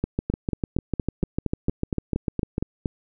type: two click trains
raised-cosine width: 3 ms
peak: -10 / -11 dBFS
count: 18 / 12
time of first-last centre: 0.04-2.581 / 0.3-2.858 s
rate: 6.69 / 4.3 Hz
effects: none

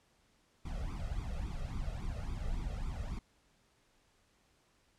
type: noise with flanger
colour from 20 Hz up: brown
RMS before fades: -38 dBFS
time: 0.65-3.19 s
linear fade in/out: 5 ms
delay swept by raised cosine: 0.84 to 1.58 ms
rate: 3.6 Hz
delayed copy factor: +0.95
effects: pink hiss -71 dBFS RMS until 4.98 s + low-pass 9000 Hz 12 dB/octave

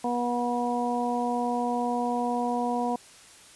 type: harmonic tone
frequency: 242.2 Hz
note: B3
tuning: 34 cents flat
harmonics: 1 / 2 / 3 / 4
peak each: -29 / -32 / -29 / -32 dBFS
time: 0.04-2.96 s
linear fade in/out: 5 ms
effects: white hiss -51 dBFS RMS until 3.55 s + resampled to 24000 Hz

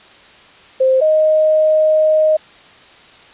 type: tone pair in turn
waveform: sine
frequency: 523.3 / 622.3 Hz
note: C5 / D#5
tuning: 0 / 0 cents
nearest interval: minor third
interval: 300 cents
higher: second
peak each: -9 dBFS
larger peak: neither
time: 0.8-1.01 / 1.01-2.37 s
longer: second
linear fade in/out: 10 ms
effects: white hiss -43 dBFS RMS until 3.33 s + resampled to 8000 Hz

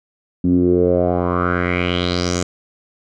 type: tone with low-pass filter sweep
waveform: 10% pulse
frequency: 88.7 Hz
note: F2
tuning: 27 cents sharp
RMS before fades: -17 dBFS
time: 0.44-2.43 s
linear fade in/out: 5 ms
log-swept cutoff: 230 to 7200 Hz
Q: 4.6
effects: none

